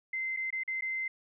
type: tone with dropouts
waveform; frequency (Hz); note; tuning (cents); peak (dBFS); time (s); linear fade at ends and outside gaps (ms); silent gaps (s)
sine; 2073; C7; -17; -31; 0.13-1.08; 5; 0.365-0.37 / 0.505-0.526 / 0.635-0.677 / 0.81-0.821
effects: none